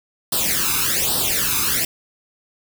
white noise with flanger, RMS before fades -20 dBFS, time 0.32-1.85 s, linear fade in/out 5 ms, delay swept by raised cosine 0.22 to 0.81 ms, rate 1.2 Hz, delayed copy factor +0.85, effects none

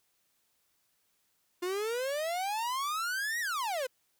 45% pulse exponential two-way sweep, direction up then down, 349.2 to 1947 to 487.9 Hz, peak -31 dBFS, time 1.62-3.87 s, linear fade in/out 10 ms, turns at 3.4 s, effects white hiss -74 dBFS RMS until 4.19 s

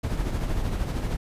brown noise with tremolo, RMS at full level -25 dBFS, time 0.03-1.17 s, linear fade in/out 10 ms, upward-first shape sine, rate 13 Hz, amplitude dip 45%, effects resampled to 32000 Hz

